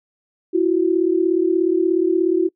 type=tone pair together; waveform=sine; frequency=334.2 / 371 Hz; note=E4 / F#4; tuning=+24 / +5 cents; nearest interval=major second; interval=181 cents; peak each=-17 dBFS; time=0.53-2.49 s; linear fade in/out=20 ms; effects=noise-tail reverb RT60 0.1 s tail -24 dB re dry